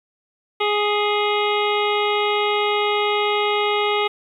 harmonic tone with a mistuned harmonic, 415.3 Hz, G#4, in tune, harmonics 1 / 2 / 3 / 5 / 6 / 7 / 8 / 9, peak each -21 / -24 / -25 / -26 / -32 / -29 / -31 / -32 dBFS, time 0.6-4.08 s, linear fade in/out 10 ms, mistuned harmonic 5, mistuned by +25 cents, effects 9-bit

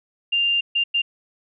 sine tone bursts at uneven times, 2794 Hz, F7, in tune, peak -17 dBFS, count 3, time 0.32-0.61 / 0.75-0.84 / 0.94-1.02 s, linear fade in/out 10 ms, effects none

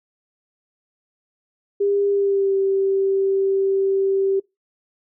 sine tone with pitch glide, 402 to 389 Hz, G4 to G4, +44 to -13 cents, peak -16 dBFS, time 1.8-4.4 s, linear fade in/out 10 ms, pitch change -57 cents, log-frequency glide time 2.1-2.56 s, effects noise-tail reverb RT60 0.2 s tail -24 dB re dry

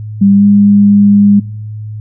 sine tone with pitch glide, 198.7 to 203.2 Hz, G3 to G#3, +24 to -38 cents, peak -3 dBFS, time 0.21-1.4 s, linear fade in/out 10 ms, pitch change +38 cents, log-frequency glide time 0.33-0.44 s, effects noise-tail reverb RT60 0.8 s tail -26 dB re dry + added 107 Hz sine -20 dBFS peak until 2 s

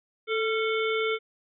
harmonic tone with a mistuned harmonic, 440.5 Hz, A4, 2 cents sharp, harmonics 1 / 3 / 5 / 7 / 8, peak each -26 / -32 / -31 / -38 / -37 dBFS, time 0.27-1.19 s, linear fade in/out 50 ms, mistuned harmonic 3, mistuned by +61 cents, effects none

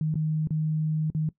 sine tone with dropouts, 155.7 Hz, D#3, 2 cents sharp, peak -23 dBFS, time 0.01-1.29 s, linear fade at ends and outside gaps 2 ms, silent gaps 0.142-0.155 / 0.473-0.506 / 1.102-1.148 s, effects noise-tail reverb RT60 0.1 s tail -19 dB re dry

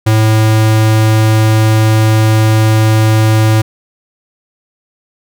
square tone, 109.5 Hz, A2, 8 cents flat, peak -7 dBFS, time 0.06-3.62 s, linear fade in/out 10 ms, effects none

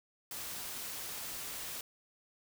white noise, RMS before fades -42 dBFS, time 0.31-1.81 s, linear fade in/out 2 ms, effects none

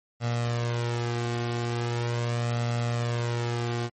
sawtooth tone with flanger, 118.7 Hz, A#2, 32 cents sharp, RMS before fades -28 dBFS, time 0.2-3.9 s, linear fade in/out 50 ms, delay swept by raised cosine 1.5 to 2.7 ms, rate 0.4 Hz, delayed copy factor +0.65, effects MP3 32 kbps

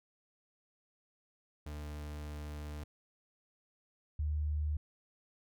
40% pulse / sine tone pair in turn, 74.5 / 75.28 Hz, D2 / D2, +25 / +43 cents, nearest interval unison, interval 18 cents, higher second, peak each -40 / -31 dBFS, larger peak second, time 1.66-2.84 / 4.19-4.77 s, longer first, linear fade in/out 5 ms, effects none

